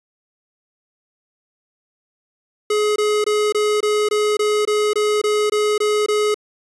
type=tone bursts; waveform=square; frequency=421.5 Hz; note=G#4; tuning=26 cents sharp; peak=-16 dBFS; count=13; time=2.7-6.344 s; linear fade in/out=5 ms; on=260 ms; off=22 ms; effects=resampled to 24000 Hz